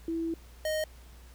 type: tone pair in turn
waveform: sine / square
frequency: 329.6 / 621.1 Hz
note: E4 / D#5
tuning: 0 / -3 cents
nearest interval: major seventh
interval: 1097 cents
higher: second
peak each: -29 / -29 dBFS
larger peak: neither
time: 0.08-0.34 / 0.65-0.84 s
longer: first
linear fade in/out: 2 ms
effects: added 60 Hz sine -49 dBFS peak until 1.34 s + pink hiss -58 dBFS RMS until 1.34 s